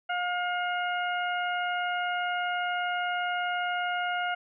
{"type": "harmonic tone", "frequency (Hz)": 713, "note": "F5", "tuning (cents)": 36, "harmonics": [1, 2, 3, 4], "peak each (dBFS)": [-30, -31, -38, -38], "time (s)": [0.09, 4.35], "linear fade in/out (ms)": 10, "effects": []}